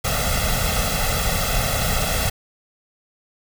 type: noise with comb filter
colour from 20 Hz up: pink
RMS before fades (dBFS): -21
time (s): 0.04-2.3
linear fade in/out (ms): 10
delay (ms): 1.5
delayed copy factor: +1
effects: none